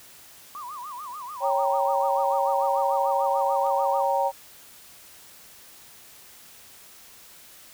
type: tone with vibrato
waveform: sine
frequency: 1090 Hz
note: C#6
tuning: 29 cents flat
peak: -34 dBFS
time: 0.55-4.04 s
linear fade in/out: 0 ms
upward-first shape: sine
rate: 6.8 Hz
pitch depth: 220 cents each way
type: chord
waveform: sine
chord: G diminished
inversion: second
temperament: equal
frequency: 554.4 / 784 / 932.3 Hz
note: Db5 / G5 / Bb5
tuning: 0 / 0 / 0 cents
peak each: -25 dBFS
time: 1.4-4.32 s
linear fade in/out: 50 ms
type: click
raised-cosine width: 0.3 ms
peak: -32 dBFS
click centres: 3.666 s
effects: white hiss -49 dBFS RMS until 7.73 s